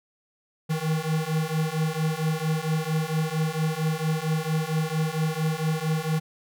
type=beating tone pair; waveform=square; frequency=155.56 / 159.96 Hz; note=D#3 / D#3; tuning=0 / +48 cents; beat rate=4.4 Hz; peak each=-28 / -27 dBFS; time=0.69-6.2 s; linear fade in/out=20 ms; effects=none